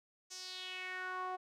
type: tone with band-pass filter sweep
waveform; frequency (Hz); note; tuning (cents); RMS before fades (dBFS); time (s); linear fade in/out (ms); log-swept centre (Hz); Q
sawtooth; 369.5; F#4; -2; -43; 0.3-1.37; 20; 6300 to 830; 3.5
effects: none